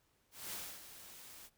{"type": "noise with ADSR envelope", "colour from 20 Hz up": "white", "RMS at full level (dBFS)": -43, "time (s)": [0.31, 1.5], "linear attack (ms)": 210, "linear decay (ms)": 280, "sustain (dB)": -11, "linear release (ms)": 48, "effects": ["pink hiss -75 dBFS RMS until 1.57 s"]}